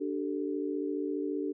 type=chord; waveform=sine; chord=D suspended fourth; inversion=none; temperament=equal with one note detuned; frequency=293.7 / 385.3 / 440 Hz; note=D4 / G4 / A4; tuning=0 / -30 / 0 cents; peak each=-33 / -35 / -37 dBFS; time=0-1.53 s; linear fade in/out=20 ms; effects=none